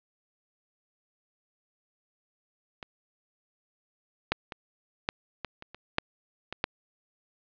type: clicks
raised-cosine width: 0.3 ms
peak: -23 / -8 / -21 / -10 / -17 / -26 / -28 / -7 / -19 / -9 dBFS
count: 10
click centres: 2.828 / 4.32 / 4.522 / 5.089 / 5.447 / 5.624 / 5.746 / 5.984 / 6.526 / 6.641 s
effects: resampled to 11025 Hz + 8-bit